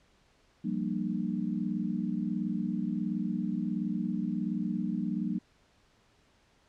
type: chord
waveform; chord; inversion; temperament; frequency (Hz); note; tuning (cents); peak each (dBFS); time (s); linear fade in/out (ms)
sine; G minor seventh; third; equal with one note detuned; 174.61 / 196 / 233.1 / 300.4; F3 / G3 / Bb3 / D4; 0 / 0 / 0 / +39; -36 / -33 / -34 / -37; 0.64-5.39; 10
effects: pink hiss -66 dBFS RMS until 6.68 s + low-pass 6000 Hz 12 dB/octave